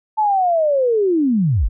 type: linear sweep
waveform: sine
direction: down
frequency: 880 to 32.7 Hz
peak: -13 dBFS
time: 0.17-1.69 s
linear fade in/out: 20 ms
effects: none